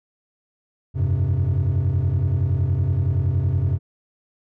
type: chord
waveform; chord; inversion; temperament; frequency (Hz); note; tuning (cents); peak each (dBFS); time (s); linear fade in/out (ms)
triangle; F suspended second; none; equal with one note detuned; 87.31 / 98 / 131.87; F2 / G2 / C3; 0 / 0 / +14; -19; 0.94-3.79; 50
effects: tanh soft clip ceiling -12 dBFS